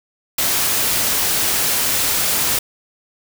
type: noise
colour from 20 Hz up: white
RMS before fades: -18 dBFS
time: 0.38-2.59 s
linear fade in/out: 5 ms
effects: none